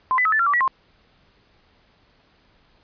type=tone with pitch steps; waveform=sine; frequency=1033 / 1999 / 1285 / 1754 / 1372 / 1154 / 1932 / 1057 Hz; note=C6 / B6 / E6 / A6 / F6 / D6 / B6 / C6; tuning=-22 / +20 / -45 / -6 / -31 / -31 / -39 / +17 cents; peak=-16 dBFS; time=0.11-0.678 s; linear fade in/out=0 ms; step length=71 ms; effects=pink hiss -59 dBFS RMS until 2.83 s + resampled to 11025 Hz